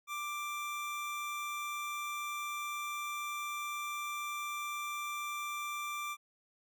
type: tone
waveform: 25% pulse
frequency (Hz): 1179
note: D6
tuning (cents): +6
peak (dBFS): -33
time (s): 0.07-6.17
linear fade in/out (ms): 50
effects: none